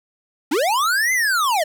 square linear two-way sweep, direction up then down, 250.7 to 2093 to 578 Hz, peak -17 dBFS, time 0.51-1.64 s, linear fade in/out 10 ms, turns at 1.13 s, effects none

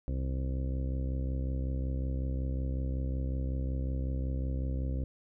harmonic tone, 65.41 Hz, C2, in tune, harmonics 1 / 2 / 3 / 4 / 5 / 6 / 7 / 8 / 9, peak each -31 / -37 / -47 / -42 / -48 / -57 / -52 / -48 / -58 dBFS, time 0.08-5.04 s, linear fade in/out 0 ms, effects none

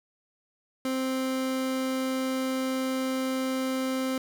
30% pulse tone, 261.6 Hz, C4, in tune, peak -24 dBFS, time 0.85-4.18 s, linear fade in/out 2 ms, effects none

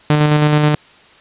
sawtooth tone with tremolo, 150 Hz, D3, 37 cents sharp, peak -5 dBFS, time 0.1-0.75 s, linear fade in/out 2 ms, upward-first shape square, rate 9.4 Hz, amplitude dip 30%, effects white hiss -45 dBFS RMS until 1.2 s + resampled to 8000 Hz

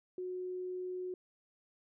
sine tone, 365.6 Hz, F#4, 21 cents flat, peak -37 dBFS, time 0.18-1.14 s, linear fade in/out 2 ms, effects none

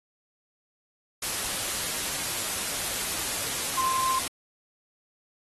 sine tone in noise, 1046.5 Hz, C6, in tune, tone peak -25 dBFS, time 3.77-4.19 s, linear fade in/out 5 ms, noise white, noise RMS -30 dBFS, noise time 1.22-4.28 s, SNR +2 dB, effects AAC 32 kbps

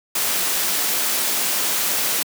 white noise, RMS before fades -21 dBFS, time 0.15-2.23 s, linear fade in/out 5 ms, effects high-pass 200 Hz 12 dB/octave

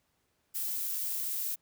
violet noise, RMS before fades -34 dBFS, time 0.54-1.56 s, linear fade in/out 20 ms, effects pink hiss -75 dBFS RMS until 1.61 s + high-pass 60 Hz 12 dB/octave

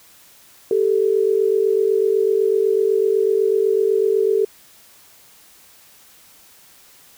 sine tone pair together, 392 / 440 Hz, G4 / A4, 0 / 0 cents, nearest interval major second, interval 200 cents, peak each -17 dBFS, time 0.71-4.45 s, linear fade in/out 2 ms, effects white hiss -49 dBFS RMS until 7.17 s

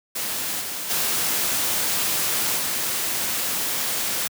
white noise with level steps, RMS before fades -27 / -30 / -23 / -25 dBFS, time 0.15-4.28 s, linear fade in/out 10 ms, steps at 0.6 / 0.89 / 2.56 s, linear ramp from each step 20 ms, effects high-pass 100 Hz 12 dB/octave

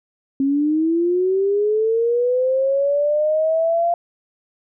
sine linear sweep, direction up, 268.4 to 693 Hz, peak -15 dBFS, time 0.4-3.94 s, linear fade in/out 2 ms, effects none

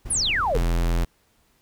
brown noise, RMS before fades -34 dBFS, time 0.05-0.64 s, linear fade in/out 10 ms
sine exponential sweep, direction down, 11175 to 407.5 Hz, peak -20 dBFS, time 0.1-0.58 s, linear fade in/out 10 ms
square tone, 42.51 Hz, F1, 46 cents flat, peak -20 dBFS, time 0.54-1.05 s, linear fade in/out 10 ms
effects pink hiss -64 dBFS RMS until 1.61 s

